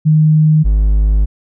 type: tone pair in turn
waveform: sine / triangle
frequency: 154.9 / 51.69 Hz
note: D#3 / G#1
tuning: -7 / -7 cents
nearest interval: octave + perfect fifth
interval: 1900 cents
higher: first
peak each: -6 dBFS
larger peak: neither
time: 0.05-0.64 / 0.64-1.26 s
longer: second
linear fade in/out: 20 ms
effects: none